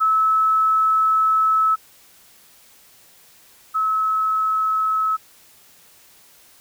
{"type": "tone pair in turn", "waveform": "sine", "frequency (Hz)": [1300, 1292.6], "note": ["E6", "E6"], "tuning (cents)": [-24, -34], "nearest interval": "unison", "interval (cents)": 10, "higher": "first", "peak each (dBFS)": [-14, -17], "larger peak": "first", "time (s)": [[0, 1.76], [3.74, 5.17]], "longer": "first", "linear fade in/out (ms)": 20, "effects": ["white hiss -51 dBFS RMS until 6.6 s"]}